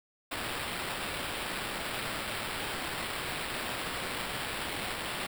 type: noise with sample-and-hold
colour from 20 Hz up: blue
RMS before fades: -36 dBFS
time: 0.31-5.27 s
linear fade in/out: 10 ms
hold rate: 6300 Hz
effects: none